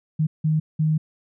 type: tone bursts at uneven times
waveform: sine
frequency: 155.8 Hz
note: D#3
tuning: 3 cents sharp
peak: -17 dBFS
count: 3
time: 0.19-0.27 / 0.44-0.6 / 0.79-0.98 s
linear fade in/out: 10 ms
effects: none